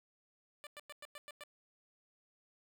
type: tone bursts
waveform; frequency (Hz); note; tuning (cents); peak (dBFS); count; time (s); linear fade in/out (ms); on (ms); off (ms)
10% pulse; 589; D5; +5; -39; 7; 0.64-1.436; 0; 28; 100
effects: none